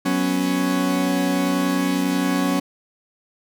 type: chord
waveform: 40% pulse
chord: F# suspended fourth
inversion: none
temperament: equal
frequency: 185 / 246.9 / 277.2 Hz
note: F#3 / B3 / C#4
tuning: 0 / 0 / 0 cents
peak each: -23 / -25 / -20 dBFS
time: 0.05-2.6 s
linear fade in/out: 10 ms
effects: none